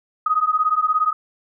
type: beating tone pair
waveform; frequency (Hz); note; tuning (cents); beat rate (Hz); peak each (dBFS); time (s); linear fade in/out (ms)
sine; 1244.5 / 1261.5; D#6 / D#6; 0 / +23; 17; -19; 0.26-1.13; 5
effects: none